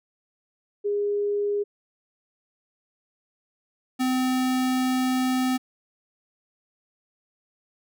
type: tone pair in turn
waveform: sine / square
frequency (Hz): 409.5 / 256.6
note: G#4 / C4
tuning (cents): -24 / -34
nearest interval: minor sixth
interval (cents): 810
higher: first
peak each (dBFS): -22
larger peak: neither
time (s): 0.84-1.64 / 3.99-5.58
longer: second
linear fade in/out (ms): 20
effects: none